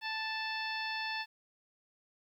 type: harmonic tone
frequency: 880 Hz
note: A5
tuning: in tune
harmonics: 1 / 2 / 3 / 4 / 5 / 6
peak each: -40 / -39 / -41 / -45 / -44 / -48 dBFS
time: 0.01-1.26 s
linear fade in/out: 50 ms
effects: 11-bit